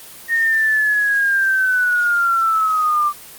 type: linear sweep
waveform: sine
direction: down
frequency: 1853 to 1174.7 Hz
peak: -13 dBFS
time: 0.28-3.13 s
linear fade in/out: 50 ms
effects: white hiss -38 dBFS RMS until 3.38 s + Opus 24 kbps